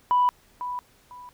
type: tone with echo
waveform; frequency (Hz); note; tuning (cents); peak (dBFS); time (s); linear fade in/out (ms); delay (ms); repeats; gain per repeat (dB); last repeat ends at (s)
sine; 987.8; B5; 0; -16; 0.11-0.29; 0; 500; 2; -12; 1.29
effects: tanh soft clip ceiling -13 dBFS + pink hiss -59 dBFS RMS until 1.33 s